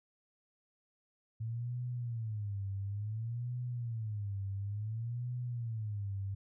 sine tone with vibrato, 110 Hz, A2, in tune, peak -35 dBFS, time 1.4-6.35 s, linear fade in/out 10 ms, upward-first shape sine, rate 0.57 Hz, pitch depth 200 cents each way, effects none

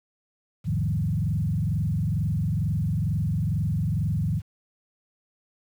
sine tone with frequency modulation, 128.9 Hz, C3, 26 cents flat, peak -22 dBFS, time 0.64-4.42 s, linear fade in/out 50 ms, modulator 22.2 Hz, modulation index 2.1, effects 9-bit

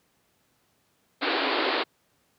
pink band-pass noise, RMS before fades -26 dBFS, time 1.21-1.84 s, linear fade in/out 20 ms, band 270 to 4600 Hz, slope 96 dB/octave, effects pink hiss -68 dBFS RMS until 2.38 s + high-pass 100 Hz 12 dB/octave

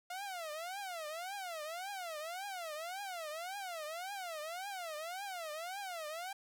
sawtooth tone with vibrato, 698.5 Hz, F5, in tune, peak -37 dBFS, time 0.1-6.33 s, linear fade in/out 5 ms, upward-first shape triangle, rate 1.8 Hz, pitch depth 290 cents each way, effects none

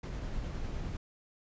brown noise with tremolo, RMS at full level -36 dBFS, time 0.03-0.97 s, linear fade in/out 5 ms, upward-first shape triangle, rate 9.9 Hz, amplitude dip 25%, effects resampled to 16000 Hz

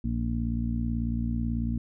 harmonic tone, 58.2 Hz, A#1, 2 cents flat, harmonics 1 / 2 / 3 / 4 / 5, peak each -30 / -32 / -39 / -30 / -41 dBFS, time 0.04-1.78 s, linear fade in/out 5 ms, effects none

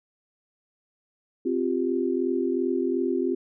sine chord, C suspended fourth, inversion none, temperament equal, 261.6 / 349.2 / 392 Hz, C4 / F4 / G4, 0 / 0 / 0 cents, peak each -27 / -26 / -28 dBFS, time 1.45-3.35 s, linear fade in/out 10 ms, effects none

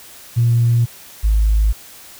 sine tone pair in turn, 118 / 53.1 Hz, A#2 / G#1, +22 / +39 cents, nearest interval octave + major second, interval 1383 cents, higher first, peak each -10 dBFS, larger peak neither, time 0.36-0.86 / 1.23-1.73 s, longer neither, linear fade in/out 20 ms, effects tanh soft clip ceiling -6 dBFS + white hiss -40 dBFS RMS until 2.19 s

